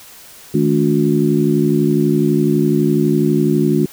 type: harmonic tone with a mistuned harmonic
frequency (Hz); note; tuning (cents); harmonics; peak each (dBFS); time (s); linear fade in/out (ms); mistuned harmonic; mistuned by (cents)
72; D2; -34; 2 / 3 / 4 / 5; -17 / -17 / -17 / -17; 0.54-3.86; 5; 2; +140
effects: white hiss -40 dBFS RMS until 3.92 s

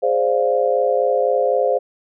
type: chord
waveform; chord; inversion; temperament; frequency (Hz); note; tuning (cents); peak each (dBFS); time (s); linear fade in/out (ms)
sine; D half-diminished seventh; second; equal; 415.3 / 523.3 / 587.3 / 698.5; Ab4 / C5 / D5 / F5; 0 / 0 / 0 / 0; -22 / -17 / -22 / -22; 0.02-1.79; 20
effects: none

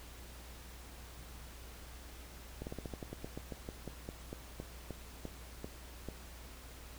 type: slowing click train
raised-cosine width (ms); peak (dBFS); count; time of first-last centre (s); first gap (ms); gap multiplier
2; -28; 20; 2.62-6.087; 49; 1.13
effects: added 60 Hz sine -51 dBFS peak until 6.98 s + pink hiss -54 dBFS RMS until 6.98 s

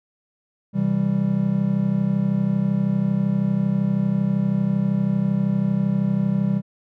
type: chord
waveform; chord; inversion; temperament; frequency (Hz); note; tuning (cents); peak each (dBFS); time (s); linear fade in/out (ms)
triangle; C major; none; just; 130.81 / 163.52 / 196.22; C3 / E3 / G3; 0 / -14 / +2; -24 / -22 / -18; 0.73-6.62; 50
effects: none

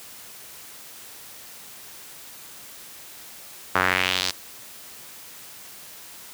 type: tone with band-pass filter sweep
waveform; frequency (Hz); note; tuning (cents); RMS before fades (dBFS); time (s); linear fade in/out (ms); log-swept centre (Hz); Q
sawtooth; 92.5; F#2; 0; -23; 3.75-4.31; 5; 1300 to 5000; 2.1
effects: white hiss -43 dBFS RMS until 6.33 s + high-pass 60 Hz 12 dB/octave

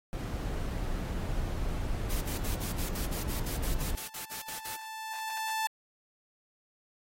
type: noise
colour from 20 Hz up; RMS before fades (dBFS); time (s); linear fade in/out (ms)
brown; -33; 0.13-3.95; 0
type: noise bursts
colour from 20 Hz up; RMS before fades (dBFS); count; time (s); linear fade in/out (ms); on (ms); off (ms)
white; -40; 16; 2.1-4.76; 5; 110; 60
type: tone with exponential growth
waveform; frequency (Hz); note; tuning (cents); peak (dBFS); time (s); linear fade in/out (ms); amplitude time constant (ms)
sawtooth; 880; A5; 0; -25; 2.81-5.67; 2; 620
effects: AAC 48 kbps

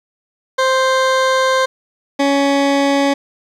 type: tone pair in turn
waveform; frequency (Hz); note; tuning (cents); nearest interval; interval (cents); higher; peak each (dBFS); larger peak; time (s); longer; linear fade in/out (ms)
20% pulse; 523.3 / 279.4; C5 / C#4; 0 / +14; major seventh; 1086; first; -7; neither; 0.58-1.66 / 2.19-3.14; first; 10
effects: low-pass 6000 Hz 12 dB/octave + 8-bit

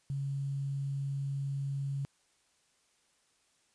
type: tone with quantisation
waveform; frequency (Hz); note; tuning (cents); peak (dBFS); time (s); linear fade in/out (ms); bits
sine; 138.59; C#3; 0; -32; 0.1-2.05; 0; 10
effects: white hiss -71 dBFS RMS until 3.74 s + resampled to 22050 Hz

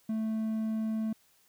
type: tone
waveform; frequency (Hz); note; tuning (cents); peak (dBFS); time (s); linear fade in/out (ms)
triangle; 220; A3; 0; -27; 0.09-1.13; 5
effects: white hiss -66 dBFS RMS until 1.48 s

